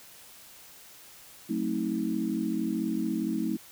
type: chord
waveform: sine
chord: F# diminished seventh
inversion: none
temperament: just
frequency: 185 / 222 / 266.4 / 319.7 Hz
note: F#3 / A3 / C4 / Eb4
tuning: 0 / +16 / +31 / +47 cents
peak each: -35 / -31 / -34 / -31 dBFS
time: 1.49-3.57 s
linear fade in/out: 10 ms
effects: white hiss -51 dBFS RMS until 3.71 s